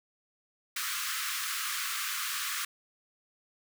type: high-pass noise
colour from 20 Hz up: pink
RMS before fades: -34 dBFS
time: 0.76-2.65 s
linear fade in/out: 5 ms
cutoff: 1100 Hz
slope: 96 dB/octave
effects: none